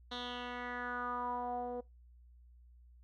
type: tone with low-pass filter sweep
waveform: 10% pulse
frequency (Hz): 245.1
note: B3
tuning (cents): -13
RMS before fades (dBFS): -40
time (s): 0.11-1.81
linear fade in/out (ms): 10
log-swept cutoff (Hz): 3900 to 550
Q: 4.5
effects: noise-tail reverb RT60 0.2 s tail -22 dB re dry + added 60 Hz sine -57 dBFS peak until 3.03 s